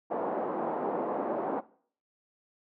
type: band-pass noise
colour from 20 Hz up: white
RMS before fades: -32 dBFS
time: 0.1-1.61 s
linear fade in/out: 20 ms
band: 230 to 860 Hz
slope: 24 dB/octave
effects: noise-tail reverb RT60 0.5 s tail -19 dB re dry